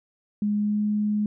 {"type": "tone with pitch glide", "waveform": "sine", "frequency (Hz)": [207.7, 209.7], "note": ["G#3", "G#3"], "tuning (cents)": [0, 17], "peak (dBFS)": -21, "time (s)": [0.42, 1.26], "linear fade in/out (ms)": 2, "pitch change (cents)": 17, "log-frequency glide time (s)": [0.56, 0.81], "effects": []}